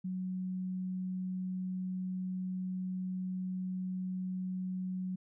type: tone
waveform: sine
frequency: 185 Hz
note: F#3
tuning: in tune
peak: -34 dBFS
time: 0.04-5.16 s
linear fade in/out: 10 ms
effects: none